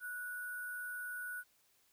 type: tone with sample-and-hold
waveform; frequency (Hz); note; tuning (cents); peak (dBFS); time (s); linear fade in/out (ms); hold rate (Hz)
sine; 1472; F#6; -9; -40; 0-1.44; 50; 11025
effects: white hiss -72 dBFS RMS until 1.92 s